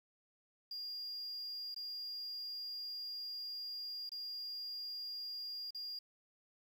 sine tone with dropouts, 4821 Hz, D8, 45 cents sharp, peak -39 dBFS, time 0.71-5.99 s, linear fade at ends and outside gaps 5 ms, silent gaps 1.745-1.762 / 4.093-4.117 / 5.707-5.747 s, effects tanh soft clip ceiling -40 dBFS + 11-bit

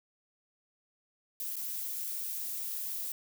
violet noise with dropouts, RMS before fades -37 dBFS, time 1.4-3.12 s, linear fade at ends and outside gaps 1 ms, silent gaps 1.557-1.566 s, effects none

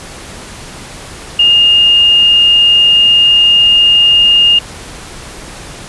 sine tone, 2832 Hz, F7, 23 cents sharp, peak -4 dBFS, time 1.39-4.59 s, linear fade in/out 5 ms, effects pink hiss -29 dBFS RMS until 5.88 s + resampled to 24000 Hz

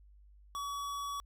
sine tone with hard clipping, 1134 Hz, C#6, 39 cents sharp, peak -38 dBFS, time 0.55-1.2 s, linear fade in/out 0 ms, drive 18 dB, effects added 50 Hz sine -56 dBFS peak until 1.25 s

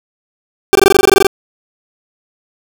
40% pulse tone bursts, 391.2 Hz, G4, 4 cents flat, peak -3 dBFS, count 13, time 0.73-1.268 s, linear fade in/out 0 ms, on 22 ms, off 21 ms, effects none

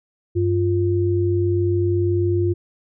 sine tone pair together, 97.03 / 349.2 Hz, G2 / F4, -17 / 0 cents, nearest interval octave + minor seventh, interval 2217 cents, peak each -19 dBFS, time 0.35-2.54 s, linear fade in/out 20 ms, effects none

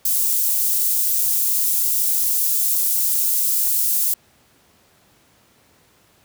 white high-pass noise, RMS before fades -19 dBFS, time 0.05-4.14 s, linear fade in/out 5 ms, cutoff 9200 Hz, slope 12 dB/octave, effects pink hiss -56 dBFS RMS until 6.24 s + high-pass 80 Hz 12 dB/octave

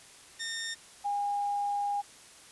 15% pulse / sine tone pair in turn, 1826 / 813.4 Hz, A#6 / G#5, -36 / -36 cents, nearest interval octave + major second, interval 1400 cents, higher first, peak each -28 dBFS, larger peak neither, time 0.39-0.75 / 1.04-2.02 s, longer second, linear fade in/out 20 ms, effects white hiss -53 dBFS RMS until 2.51 s + resampled to 24000 Hz

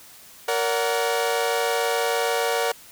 sawtooth chord, Bb augmented, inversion none, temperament equal with one note detuned, 466.2 / 572.9 / 740 Hz, Bb4 / D5 / F#5, 0 / -43 / 0 cents, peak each -20 / -23 / -23 dBFS, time 0.48-2.72 s, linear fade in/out 5 ms, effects white hiss -47 dBFS RMS until 2.91 s

